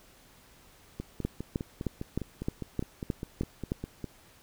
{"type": "two click trains", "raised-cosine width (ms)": 3, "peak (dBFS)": [-22, -16], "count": [16, 9], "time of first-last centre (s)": [[1, 4.043], [1.25, 3.719]], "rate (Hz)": [4.93, 3.24], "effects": ["pink hiss -58 dBFS RMS until 4.42 s"]}